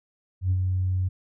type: tone with ADSR envelope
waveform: sine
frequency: 92.5 Hz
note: F#2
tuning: in tune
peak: -17 dBFS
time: 0.41-1.09 s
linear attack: 97 ms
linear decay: 52 ms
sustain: -4 dB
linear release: 15 ms
effects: tanh soft clip ceiling -16 dBFS

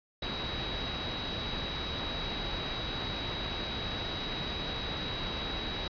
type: tone in noise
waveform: sine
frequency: 3860 Hz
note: B7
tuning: 40 cents flat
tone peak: -38 dBFS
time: 0.22-5.88 s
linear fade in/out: 5 ms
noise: pink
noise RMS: -36 dBFS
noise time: 0.22-5.88 s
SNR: -5 dB
effects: resampled to 11025 Hz

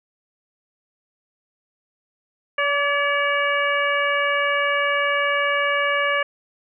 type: harmonic tone with a mistuned harmonic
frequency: 570 Hz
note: C#5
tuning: 48 cents sharp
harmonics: 1 / 2 / 3 / 4 / 5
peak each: -24 / -24 / -23 / -25 / -29 dBFS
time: 2.58-6.23 s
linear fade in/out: 5 ms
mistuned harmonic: 2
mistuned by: +23 cents
effects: none

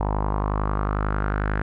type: tone with low-pass filter sweep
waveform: sawtooth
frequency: 51.1 Hz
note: G#1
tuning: 27 cents flat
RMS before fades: -24 dBFS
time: 0-1.62 s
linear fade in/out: 5 ms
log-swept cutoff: 920 to 1600 Hz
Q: 4.3
effects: none

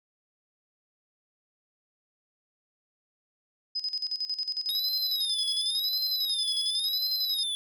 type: tone with tremolo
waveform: sine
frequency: 5030 Hz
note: D#8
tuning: 18 cents sharp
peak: -27 dBFS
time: 3.75-7.44 s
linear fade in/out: 10 ms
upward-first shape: square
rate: 11 Hz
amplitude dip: 75%
type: tone with vibrato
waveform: square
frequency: 3729 Hz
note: A#7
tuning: in tune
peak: -29 dBFS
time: 4.69-7.55 s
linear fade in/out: 0 ms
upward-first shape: sine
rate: 0.93 Hz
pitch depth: 170 cents each way
effects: none

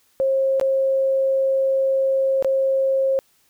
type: tone with dropouts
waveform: sine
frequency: 536 Hz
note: C5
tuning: 42 cents sharp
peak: -16 dBFS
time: 0.2-3.19 s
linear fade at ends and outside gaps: 0 ms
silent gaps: 0.598-0.612 / 2.425-2.446 s
effects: white hiss -61 dBFS RMS until 3.49 s

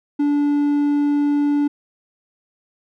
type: tone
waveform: triangle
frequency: 289.9 Hz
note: D4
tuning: 22 cents flat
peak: -13 dBFS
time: 0.19-1.68 s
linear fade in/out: 10 ms
effects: none

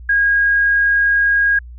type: tone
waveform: sine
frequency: 1635 Hz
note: G#6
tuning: 28 cents flat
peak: -11 dBFS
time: 0.09-1.59 s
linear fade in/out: 5 ms
effects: added 60 Hz sine -32 dBFS peak until 1.78 s

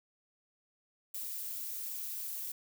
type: noise with amplitude modulation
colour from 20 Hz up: violet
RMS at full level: -37 dBFS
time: 1.14-2.52 s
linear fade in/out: 5 ms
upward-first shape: sine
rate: 207 Hz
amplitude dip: 65%
effects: none

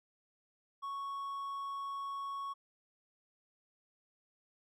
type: tone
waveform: triangle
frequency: 1108.7 Hz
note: C#6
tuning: in tune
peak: -36 dBFS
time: 0.82-2.54 s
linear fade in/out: 20 ms
effects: none

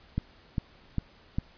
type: click train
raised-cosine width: 5 ms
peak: -15 dBFS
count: 4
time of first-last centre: 0.18-1.385 s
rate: 2.49 Hz
effects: pink hiss -57 dBFS RMS until 1.57 s + resampled to 11025 Hz

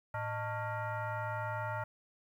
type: tone with frequency modulation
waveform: sine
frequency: 391.4 Hz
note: G4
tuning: 3 cents flat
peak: -34 dBFS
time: 0.14-1.84 s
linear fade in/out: 5 ms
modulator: 502 Hz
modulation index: 2.4
effects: 11-bit

